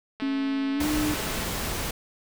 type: click train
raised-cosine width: 0.3 ms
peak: -22 dBFS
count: 270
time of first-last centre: 0.2-1.44 s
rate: 217 Hz
type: tone with pitch glide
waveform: sine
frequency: 273.7 to 301.9 Hz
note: C#4 to D4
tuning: -22 to +48 cents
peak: -24 dBFS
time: 0.22-1.14 s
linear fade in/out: 2 ms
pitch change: +170 cents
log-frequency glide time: 0.73-0.86 s
type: noise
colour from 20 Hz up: pink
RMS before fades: -30 dBFS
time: 0.8-1.91 s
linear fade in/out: 5 ms
effects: none